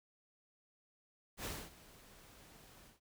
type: noise with ADSR envelope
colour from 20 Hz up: pink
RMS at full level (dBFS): -41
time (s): 1.37-3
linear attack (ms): 78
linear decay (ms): 250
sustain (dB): -19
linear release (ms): 140
effects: none